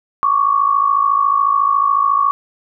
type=tone pair together; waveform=sine; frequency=1108.7 / 1162.7 Hz; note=C#6 / D6; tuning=0 / -18 cents; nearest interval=minor second; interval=82 cents; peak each=-13 / -16 dBFS; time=0.23-2.31 s; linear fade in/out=0 ms; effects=none